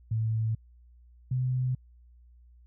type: tone pair in turn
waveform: sine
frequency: 111.2 / 127.54 Hz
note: A2 / C3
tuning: +19 / -44 cents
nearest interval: major second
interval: 237 cents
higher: second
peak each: -25 dBFS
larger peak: neither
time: 0.11-0.55 / 1.31-1.75 s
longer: neither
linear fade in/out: 5 ms
effects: added 60 Hz sine -53 dBFS peak until 2.66 s